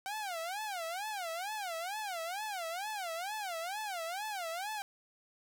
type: tone with vibrato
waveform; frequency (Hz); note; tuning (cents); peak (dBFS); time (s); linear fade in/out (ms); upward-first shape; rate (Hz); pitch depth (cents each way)
sawtooth; 752; F#5; +28; -33; 0.06-4.82; 0; sine; 2.2; 250
effects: none